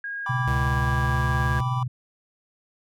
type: tone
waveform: sine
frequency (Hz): 1633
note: G#6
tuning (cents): -30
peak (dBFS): -29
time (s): 0.04-1.59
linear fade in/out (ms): 2
type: chord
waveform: triangle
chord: G major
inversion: none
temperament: equal with one note detuned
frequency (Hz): 784 / 987.8 / 1165.2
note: G5 / B5 / D6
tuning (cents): 0 / 0 / -14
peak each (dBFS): -34 / -29 / -30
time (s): 0.26-1.83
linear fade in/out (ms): 2
type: tone with tremolo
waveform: sine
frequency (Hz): 125.5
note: B2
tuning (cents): +28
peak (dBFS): -21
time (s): 0.29-1.88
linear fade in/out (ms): 10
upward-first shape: sine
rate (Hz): 19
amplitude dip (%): 50
type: tone with pitch glide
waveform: square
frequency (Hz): 68.1 to 70.95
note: C#2 to C#2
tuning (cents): -30 to +41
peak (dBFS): -26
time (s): 0.47-1.61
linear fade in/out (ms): 5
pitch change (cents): +71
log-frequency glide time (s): 0.7-1.2
effects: none